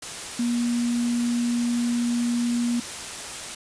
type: tone in noise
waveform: sine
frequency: 238.8 Hz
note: A#3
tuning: 42 cents sharp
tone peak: -21 dBFS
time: 0.39-2.8 s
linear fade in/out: 5 ms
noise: white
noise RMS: -34 dBFS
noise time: 0.02-3.55 s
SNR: +10 dB
effects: resampled to 22050 Hz